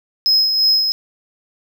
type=tone with tremolo; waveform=triangle; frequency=5120 Hz; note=D#8; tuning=49 cents sharp; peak=-9 dBFS; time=0.26-0.92 s; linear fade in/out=0 ms; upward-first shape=sine; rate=2.9 Hz; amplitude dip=45%; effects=none